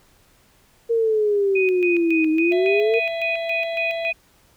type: exponential two-way sweep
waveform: sine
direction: down then up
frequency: 466.6 to 311.1 to 466.6 Hz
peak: -16 dBFS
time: 0.89-3 s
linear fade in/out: 20 ms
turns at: 2.31 s
type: tone with tremolo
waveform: sine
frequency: 2489 Hz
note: D#7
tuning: in tune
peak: -21 dBFS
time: 1.55-4.13 s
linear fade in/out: 10 ms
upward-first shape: square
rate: 3.6 Hz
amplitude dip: 80%
type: harmonic tone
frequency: 666 Hz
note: E5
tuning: 18 cents sharp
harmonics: 1 / 3 / 5 / 6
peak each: -24 / -36 / -38 / -42 dBFS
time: 2.51-4.12 s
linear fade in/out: 20 ms
effects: pink hiss -57 dBFS RMS until 4.56 s